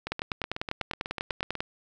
two click trains, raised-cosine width 0.3 ms, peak -13 / -17 dBFS, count 16 / 13, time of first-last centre 0.12-1.605 / 0.07-1.553 s, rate 10.1 / 8.09 Hz, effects none

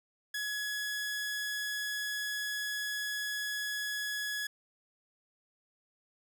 sawtooth tone, 1685 Hz, G#6, 25 cents sharp, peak -30 dBFS, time 0.34-4.47 s, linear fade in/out 5 ms, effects none

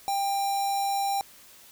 square tone with notch filter, 793 Hz, G5, 20 cents sharp, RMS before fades -27 dBFS, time 0.08-1.21 s, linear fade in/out 0 ms, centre 2000 Hz, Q 0.82, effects white hiss -52 dBFS RMS until 1.71 s

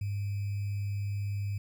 sine tone with sample-and-hold, 100.9 Hz, G#2, 49 cents flat, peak -30 dBFS, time 0.01-1.58 s, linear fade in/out 5 ms, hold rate 2450 Hz, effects none

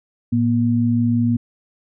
sine tone pair together, 112.5 / 238.4 Hz, A2 / A#3, +39 / +39 cents, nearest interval octave + minor second, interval 1300 cents, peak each -19 / -16 dBFS, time 0.32-1.37 s, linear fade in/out 10 ms, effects none

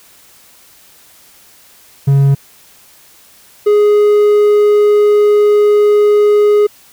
triangle tone pair in turn, 138.59 / 416.2 Hz, C#3 / G#4, 0 / +4 cents, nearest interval octave + perfect fifth, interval 1904 cents, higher second, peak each -4 dBFS, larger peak neither, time 2.07-2.35 / 3.66-6.67 s, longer second, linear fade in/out 10 ms, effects white hiss -44 dBFS RMS until 6.92 s

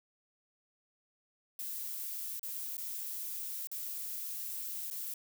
violet noise with dropouts, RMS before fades -40 dBFS, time 1.59-5.14 s, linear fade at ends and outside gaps 2 ms, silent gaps 2.395-2.43 / 2.769-2.779 / 3.672-3.715 / 4.902-4.91 s, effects none

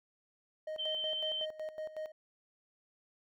triangle tone with tremolo, 622.3 Hz, D#5, in tune, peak -35 dBFS, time 0.67-2.12 s, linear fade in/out 5 ms, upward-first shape square, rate 5.4 Hz, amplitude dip 75%
sine tone with vibrato, 3101 Hz, G7, 19 cents flat, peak -34 dBFS, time 0.78-1.46 s, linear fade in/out 20 ms, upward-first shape triangle, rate 15 Hz, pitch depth 18 cents each way
effects none

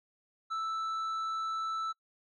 sine tone with tanh clipping, 1318.5 Hz, E6, in tune, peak -33 dBFS, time 0.5-1.93 s, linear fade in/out 20 ms, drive 6 dB, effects noise-tail reverb RT60 0.1 s tail -23 dB re dry

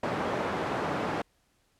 white band-pass noise, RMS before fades -31 dBFS, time 0.03-1.22 s, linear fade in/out 5 ms, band 120 to 960 Hz, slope 12 dB/octave, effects pink hiss -70 dBFS RMS until 1.79 s + low-pass 12000 Hz 12 dB/octave

